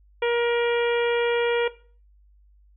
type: harmonic tone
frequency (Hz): 473.5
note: A#4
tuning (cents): +27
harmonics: 1 / 2 / 3 / 4 / 5 / 6 / 7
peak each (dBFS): -21 / -29 / -33 / -34 / -31 / -38 / -38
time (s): 0.22-1.68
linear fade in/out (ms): 5
effects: noise-tail reverb RT60 0.4 s tail -17 dB re dry + added 50 Hz sine -53 dBFS peak until 2.76 s